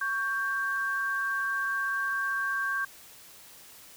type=tone pair together; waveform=sine; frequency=1116.5 / 1579 Hz; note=C#6 / G6; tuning=+12 / +12 cents; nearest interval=tritone; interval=600 cents; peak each=-33 / -28 dBFS; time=0.01-2.85 s; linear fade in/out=5 ms; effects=white hiss -51 dBFS RMS until 3.96 s